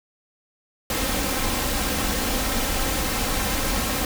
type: noise with comb filter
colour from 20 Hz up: pink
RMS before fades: -24 dBFS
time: 0.9-4.05 s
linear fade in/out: 2 ms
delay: 3.8 ms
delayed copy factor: +0.5
effects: none